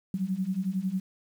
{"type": "beating tone pair", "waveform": "sine", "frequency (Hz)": [182.1, 193.1], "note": ["F#3", "G3"], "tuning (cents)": [-27, -26], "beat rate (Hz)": 11, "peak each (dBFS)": [-31, -29], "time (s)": [0.14, 1], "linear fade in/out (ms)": 2, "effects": ["9-bit"]}